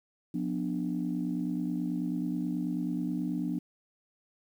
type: chord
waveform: sine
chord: B diminished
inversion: second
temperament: just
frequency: 177.8 / 246.9 / 296.3 Hz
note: F3 / B3 / D4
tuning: +31 / 0 / +15 cents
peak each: -33 dBFS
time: 0.34-3.59 s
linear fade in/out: 5 ms
effects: tanh soft clip ceiling -21 dBFS + 10-bit